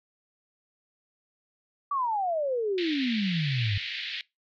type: exponential sweep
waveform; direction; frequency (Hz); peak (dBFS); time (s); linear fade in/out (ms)
sine; down; 1169 to 95.6; -25; 1.91-3.78; 5
type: band-pass noise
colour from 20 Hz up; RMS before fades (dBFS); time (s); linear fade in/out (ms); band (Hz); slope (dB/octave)
white; -35; 2.78-4.21; 0; 1800 to 4100; 48
effects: noise-tail reverb RT60 0.2 s tail -22 dB re dry